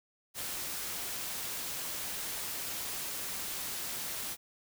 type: noise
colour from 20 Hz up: white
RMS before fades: -38 dBFS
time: 0.34-4.37 s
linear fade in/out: 50 ms
effects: none